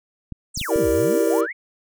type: clicks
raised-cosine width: 5 ms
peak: -19 dBFS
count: 4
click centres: 0.323 / 0.575 / 0.614 / 0.76 s
type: exponential two-way sweep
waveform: sine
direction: down then up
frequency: 8890 to 58.4 to 2286 Hz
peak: -26 dBFS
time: 0.54-1.53 s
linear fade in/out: 20 ms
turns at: 0.89 s
type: high-pass noise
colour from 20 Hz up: pink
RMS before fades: -36 dBFS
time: 0.57-1.41 s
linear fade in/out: 5 ms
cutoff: 5600 Hz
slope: 48 dB/octave
type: chord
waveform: triangle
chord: E half-diminished seventh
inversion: none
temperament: equal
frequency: 329.6 / 392 / 466.2 / 587.3 Hz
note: E4 / G4 / Bb4 / D5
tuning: 0 / 0 / 0 / 0 cents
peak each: -20 / -22 / -18 / -22 dBFS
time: 0.68-1.47 s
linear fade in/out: 50 ms
effects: none